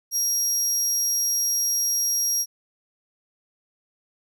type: tone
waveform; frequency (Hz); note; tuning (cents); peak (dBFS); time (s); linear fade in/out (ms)
30% pulse; 5640; F8; +16; -17; 0.11-2.46; 50
effects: none